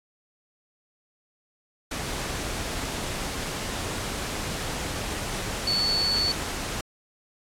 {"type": "tone in noise", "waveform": "sine", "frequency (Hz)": 4449, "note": "C#8", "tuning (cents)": 5, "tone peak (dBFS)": -22, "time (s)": [5.67, 6.32], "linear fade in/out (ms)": 5, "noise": "pink", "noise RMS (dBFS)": -31, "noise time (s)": [1.91, 6.81], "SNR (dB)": 6, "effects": ["low-pass 10000 Hz 12 dB/octave", "AAC 64 kbps"]}